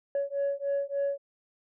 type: beating tone pair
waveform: sine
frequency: 559 / 562.4 Hz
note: C#5 / C#5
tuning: +14 / +25 cents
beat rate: 3.4 Hz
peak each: -29 dBFS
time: 0.15-1.18 s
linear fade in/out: 2 ms
effects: tanh soft clip ceiling -23 dBFS